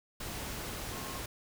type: tone in noise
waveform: sine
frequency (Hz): 1074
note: C6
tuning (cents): +45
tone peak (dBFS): -47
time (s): 0.92-1.19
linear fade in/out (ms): 5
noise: pink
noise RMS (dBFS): -40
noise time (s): 0.2-1.26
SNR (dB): -10
effects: none